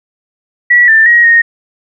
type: tone with pitch steps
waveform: sine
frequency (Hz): 1938 / 1781 / 1893 / 1858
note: B6 / A6 / A#6 / A#6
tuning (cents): -33 / +21 / +26 / -6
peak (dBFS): -3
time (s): 0.7-1.42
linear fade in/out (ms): 10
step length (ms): 180
effects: none